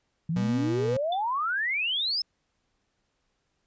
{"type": "exponential sweep", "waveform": "sine", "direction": "up", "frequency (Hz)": [155.56, 5310], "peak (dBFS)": -25, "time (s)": [0.29, 2.22], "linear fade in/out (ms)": 5}
{"type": "tone", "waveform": "35% pulse", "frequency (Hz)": 121.1, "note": "B2", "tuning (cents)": -34, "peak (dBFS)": -27, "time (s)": [0.36, 0.97], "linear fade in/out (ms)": 5}
{"type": "tone with exponential decay", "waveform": "sine", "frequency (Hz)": 3520, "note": "A7", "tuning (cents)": 0, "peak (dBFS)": -30, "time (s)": [1.12, 1.23], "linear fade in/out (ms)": 5, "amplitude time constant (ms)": 22}
{"effects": ["pink hiss -75 dBFS RMS until 3.66 s", "resampled to 16000 Hz"]}